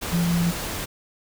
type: tone in noise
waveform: sine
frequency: 171.3 Hz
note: F3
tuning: 33 cents flat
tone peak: -19 dBFS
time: 0.12-0.52 s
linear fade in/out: 20 ms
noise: pink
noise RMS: -30 dBFS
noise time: 0.01-0.86 s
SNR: +8 dB
effects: none